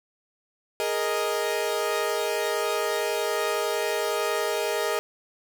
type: chord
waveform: sawtooth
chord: Ab suspended second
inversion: none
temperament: equal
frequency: 415.3 / 466.2 / 622.3 Hz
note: Ab4 / Bb4 / Eb5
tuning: 0 / 0 / 0 cents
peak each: -25 dBFS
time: 0.8-4.99 s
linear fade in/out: 0 ms
effects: none